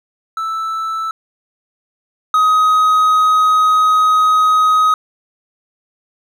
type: tone pair in turn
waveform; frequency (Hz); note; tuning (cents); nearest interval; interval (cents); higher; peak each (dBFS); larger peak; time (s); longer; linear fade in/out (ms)
triangle; 1318 / 1259.6; E6 / D#6; -1 / +21; minor second; 78; first; -16 / -7; second; 0.37-1.11 / 2.34-4.94; second; 2
effects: none